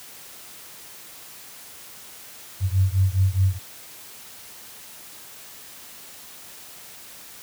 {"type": "beating tone pair", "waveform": "sine", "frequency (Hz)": [93, 97.8], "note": ["F#2", "G2"], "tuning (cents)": [9, -4], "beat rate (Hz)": 4.8, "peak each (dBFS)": [-19, -20], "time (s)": [2.6, 3.59], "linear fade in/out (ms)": 50, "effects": ["white hiss -43 dBFS RMS until 7.42 s", "high-pass 60 Hz 12 dB/octave"]}